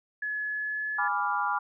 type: tone with pitch glide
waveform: sine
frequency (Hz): 1702 to 1712.8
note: G#6 to A6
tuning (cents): +42 to -47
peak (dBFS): -29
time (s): 0.22-1.08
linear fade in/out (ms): 5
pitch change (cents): +11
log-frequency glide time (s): 0.45-0.86
type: chord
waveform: sine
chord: G# diminished seventh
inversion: none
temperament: equal with one note detuned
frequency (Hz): 826.3 / 987.8 / 1174.7 / 1396.9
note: G#5 / B5 / D6 / F6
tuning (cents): -9 / 0 / 0 / 0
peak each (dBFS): -31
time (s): 0.98-1.59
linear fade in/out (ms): 10
effects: none